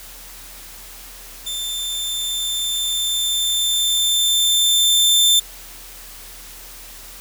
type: tone with level ramp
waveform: sawtooth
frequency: 3558 Hz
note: A7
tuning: 19 cents sharp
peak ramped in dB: -21 to -8 dBFS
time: 1.46-5.4 s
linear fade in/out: 10 ms
effects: added 40 Hz sine -43 dBFS peak until 7.2 s + white hiss -39 dBFS RMS until 7.2 s